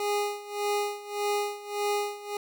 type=tone with tremolo; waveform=25% pulse; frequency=411.6 Hz; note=G#4; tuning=16 cents flat; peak=-21 dBFS; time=0-2.37 s; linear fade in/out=2 ms; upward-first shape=sine; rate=1.7 Hz; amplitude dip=85%; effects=none